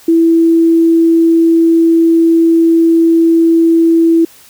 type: tone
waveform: sine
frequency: 330.6 Hz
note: E4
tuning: 5 cents sharp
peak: -5 dBFS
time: 0.08-4.25 s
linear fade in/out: 5 ms
effects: white hiss -41 dBFS RMS until 4.49 s